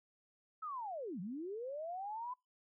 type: linear two-way sweep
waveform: sine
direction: down then up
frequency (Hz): 1316 to 165.3 to 1018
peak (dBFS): -40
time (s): 0.62-2.34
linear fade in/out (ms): 10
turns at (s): 1.2
effects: noise-tail reverb RT60 0.2 s tail -24 dB re dry